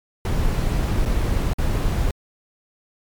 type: noise with dropouts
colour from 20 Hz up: brown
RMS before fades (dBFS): -20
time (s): 0.25-2.11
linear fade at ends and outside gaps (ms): 2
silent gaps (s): 1.053-1.058 / 1.535-1.584
effects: MP3 96 kbps